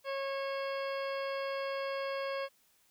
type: harmonic tone with a mistuned harmonic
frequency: 547 Hz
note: C#5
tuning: 23 cents flat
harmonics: 1 / 2 / 3 / 4 / 5 / 6 / 8 / 9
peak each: -35 / -41 / -45 / -47 / -49 / -51 / -53 / -54 dBFS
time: 0.04-2.49 s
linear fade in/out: 50 ms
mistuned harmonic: 5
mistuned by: -21 cents
effects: white hiss -69 dBFS RMS until 2.9 s